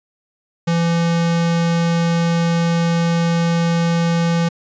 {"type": "tone", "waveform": "square", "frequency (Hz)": 168.6, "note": "E3", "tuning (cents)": 39, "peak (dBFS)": -15, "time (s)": [0.67, 4.49], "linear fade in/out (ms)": 10, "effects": ["resampled to 16000 Hz"]}